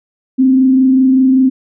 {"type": "tone with frequency modulation", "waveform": "sine", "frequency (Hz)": 261.6, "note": "C4", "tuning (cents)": 0, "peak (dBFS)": -6, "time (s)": [0.38, 1.5], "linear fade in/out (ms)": 20, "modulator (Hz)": 25.2, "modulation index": 0.27, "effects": []}